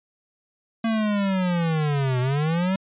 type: linear two-way sweep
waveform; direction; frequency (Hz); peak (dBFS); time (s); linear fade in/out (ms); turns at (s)
square; down then up; 228.7 to 123.47 to 194.9; -21; 0.84-2.76; 5; 2.2
effects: resampled to 8000 Hz